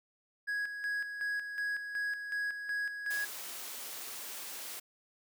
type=tone with tremolo; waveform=triangle; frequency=1661.2 Hz; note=G#6; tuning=in tune; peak=-30 dBFS; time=0.47-3.26 s; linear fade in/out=20 ms; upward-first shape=square; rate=2.7 Hz; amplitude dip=55%
type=high-pass noise; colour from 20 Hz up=white; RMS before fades=-43 dBFS; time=3.1-4.8 s; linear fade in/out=10 ms; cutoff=290 Hz; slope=12 dB/octave
effects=none